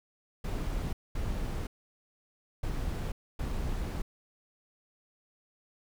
brown noise bursts at uneven times, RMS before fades -33 dBFS, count 4, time 0.44-0.93 / 1.15-1.67 / 2.63-3.12 / 3.39-4.02 s, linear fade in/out 5 ms, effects none

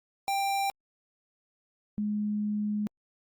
square / sine tone pair in turn, 789 / 209.3 Hz, G5 / G#3, +11 / +14 cents, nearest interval octave + major seventh, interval 2297 cents, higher first, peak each -27 dBFS, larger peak neither, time 0.28-0.7 / 1.98-2.87 s, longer second, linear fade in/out 0 ms, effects Opus 48 kbps

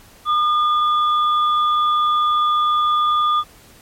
sine tone pair together, 1213 / 3431 Hz, D#6 / A7, -44 / -44 cents, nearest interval octave + tritone, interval 1800 cents, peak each -14 / -26 dBFS, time 0.25-3.44 s, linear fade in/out 50 ms, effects pink hiss -47 dBFS RMS until 3.81 s + MP3 64 kbps

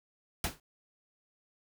pink noise with exponential decay, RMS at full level -28 dBFS, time 0.44-0.6 s, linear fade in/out 2 ms, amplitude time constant 33 ms, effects none

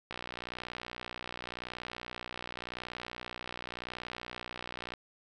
click train, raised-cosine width 0.3 ms, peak -23 dBFS, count 295, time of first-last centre 0.11-4.938 s, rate 60.9 Hz, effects none

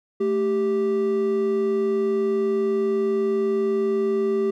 triangle tone pair together, 220 / 392 Hz, A3 / G4, 0 / 0 cents, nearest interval minor seventh, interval 1000 cents, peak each -25 / -18 dBFS, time 0.2-4.51 s, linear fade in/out 10 ms, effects none

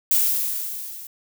violet noise with level ramp, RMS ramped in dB -17 to -38 dBFS, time 0.11-1.07 s, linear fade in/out 2 ms, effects none

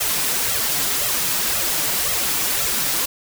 white noise with flanger, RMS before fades -21 dBFS, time 0-3.06 s, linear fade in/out 10 ms, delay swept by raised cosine 1.5 to 6.9 ms, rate 1.9 Hz, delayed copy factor +0.75, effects none

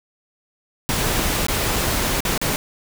pink noise with dropouts, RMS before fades -21 dBFS, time 0.89-2.56 s, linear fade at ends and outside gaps 0 ms, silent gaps 1.467-1.484 / 1.76-1.763 / 2.205-2.251 / 2.377-2.415 s, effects none

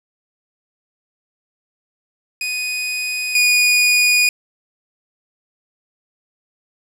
sawtooth tone pair in turn, 2490 / 2460 Hz, D#7 / D#7, +1 / -20 cents, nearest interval unison, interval 21 cents, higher first, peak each -17 / -8 dBFS, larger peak second, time 2.41-3.35 / 3.35-4.29 s, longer neither, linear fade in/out 2 ms, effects low-pass 12000 Hz 12 dB/octave + 7-bit

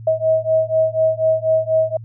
sine beating tone pair, 636 / 640.1 Hz, D#5 / D#5, +38 / +49 cents, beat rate 4.1 Hz, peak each -17 dBFS, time 0.07-1.97 s, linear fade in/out 5 ms, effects added 113 Hz sine -32 dBFS peak until 2.04 s

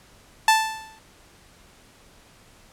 sawtooth tone with exponential decay, 880 Hz, A5, in tune, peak -8 dBFS, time 0.48-0.99 s, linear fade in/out 2 ms, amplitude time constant 110 ms, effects pink hiss -53 dBFS RMS until 2.72 s + low-pass 11000 Hz 12 dB/octave

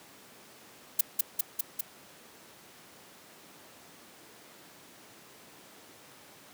violet noise with echo, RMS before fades -22 dBFS, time 0.99-1.01 s, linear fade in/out 5 ms, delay 200 ms, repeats 4, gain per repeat -2 dB, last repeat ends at 1.81 s, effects pink hiss -53 dBFS RMS until 6.53 s + high-pass 200 Hz 12 dB/octave

